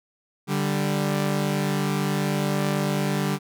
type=tone pair together; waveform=sawtooth; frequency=146.83 / 196 Hz; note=D3 / G3; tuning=0 / 0 cents; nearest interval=perfect fourth; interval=500 cents; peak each=-21 dBFS; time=0.47-3.39 s; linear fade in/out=50 ms; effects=none